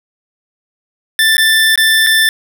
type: tone with dropouts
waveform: 25% pulse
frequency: 1771 Hz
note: A6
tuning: 11 cents sharp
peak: -4 dBFS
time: 1.19-2.29 s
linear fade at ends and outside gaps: 1 ms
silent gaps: 1.369-1.38 / 1.757-1.776 / 2.065-2.069 s
effects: none